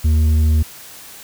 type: tone with tanh clipping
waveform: sine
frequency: 77.78 Hz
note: D#2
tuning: in tune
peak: -12 dBFS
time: 0.04-0.63 s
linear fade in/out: 10 ms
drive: 6 dB
effects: white hiss -38 dBFS RMS until 1.23 s